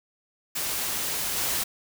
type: noise with level steps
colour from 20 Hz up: white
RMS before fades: -29 / -27 dBFS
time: 0.55-1.64 s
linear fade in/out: 10 ms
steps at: 1.36 s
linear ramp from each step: 10 ms
effects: none